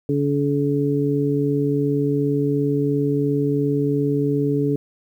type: harmonic tone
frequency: 142.8 Hz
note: D3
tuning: 48 cents flat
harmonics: 1 / 2 / 3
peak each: -22 / -21 / -22 dBFS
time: 0.09-4.76 s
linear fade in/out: 2 ms
effects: 9-bit